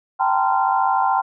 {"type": "tone cluster", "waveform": "sine", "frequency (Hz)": [780, 876, 930, 1032, 1381], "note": ["G5", "A5", "A#5", "C6", "F6"], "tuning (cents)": [-9, -8, -4, -24, -20], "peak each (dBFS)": [-19, -23, -25, -21, -27], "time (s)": [0.19, 1.22], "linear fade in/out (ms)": 20, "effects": []}